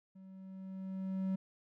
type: tone with level ramp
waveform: triangle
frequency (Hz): 190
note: F#3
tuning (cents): +46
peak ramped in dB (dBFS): -50 to -29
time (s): 0.15-1.36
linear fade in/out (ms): 10
effects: none